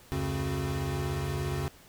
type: tone cluster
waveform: square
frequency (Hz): 72.3 / 89.3 / 139.3 / 267.5 / 363.7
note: D2 / F2 / C#3 / C4 / F#4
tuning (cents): -27 / +39 / +9 / +38 / -30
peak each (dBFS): -39 / -37 / -33 / -40 / -39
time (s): 0.12-1.68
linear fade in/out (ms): 0
effects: pink hiss -55 dBFS RMS until 1.88 s